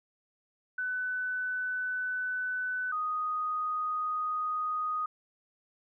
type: tone pair in turn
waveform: sine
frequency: 1500 / 1243.8 Hz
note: F#6 / D#6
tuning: +23 / -1 cents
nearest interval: minor third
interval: 324 cents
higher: first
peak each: -30 / -29 dBFS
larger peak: second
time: 0.78-2.92 / 2.92-5.06 s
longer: neither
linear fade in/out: 5 ms
effects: none